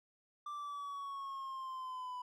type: linear sweep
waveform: triangle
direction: down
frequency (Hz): 1181 to 990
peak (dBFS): -39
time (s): 0.46-2.22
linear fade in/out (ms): 5
effects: none